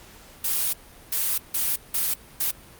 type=noise bursts at uneven times; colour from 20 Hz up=blue; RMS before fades=-24 dBFS; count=5; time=0.44-0.73 / 1.12-1.38 / 1.54-1.76 / 1.94-2.14 / 2.4-2.51 s; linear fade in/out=5 ms; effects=pink hiss -48 dBFS RMS until 2.79 s + Opus 48 kbps